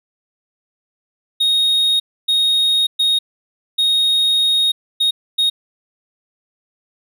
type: tone bursts at uneven times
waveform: triangle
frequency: 3733 Hz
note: A#7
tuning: 2 cents sharp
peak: -11 dBFS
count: 6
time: 1.4-2 / 2.28-2.87 / 2.99-3.19 / 3.78-4.72 / 5-5.11 / 5.38-5.5 s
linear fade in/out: 10 ms
effects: none